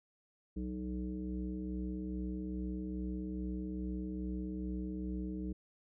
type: tone with frequency modulation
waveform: sine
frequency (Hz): 187.2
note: F#3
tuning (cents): +20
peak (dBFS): -36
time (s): 0.56-5.53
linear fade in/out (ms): 10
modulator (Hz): 124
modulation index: 1.3
effects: none